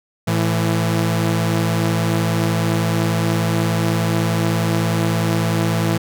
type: tone pair together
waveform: sawtooth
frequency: 110 / 166.73 Hz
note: A2 / E3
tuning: 0 / +20 cents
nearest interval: perfect fifth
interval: 720 cents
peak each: -15 dBFS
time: 0.27-5.98 s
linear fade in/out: 10 ms
effects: none